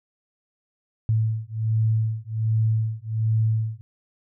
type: beating tone pair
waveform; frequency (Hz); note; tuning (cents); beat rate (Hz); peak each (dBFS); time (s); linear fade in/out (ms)
sine; 110 / 111.3; A2 / A2; 0 / +20; 1.3; -23; 1.09-3.81; 0
effects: none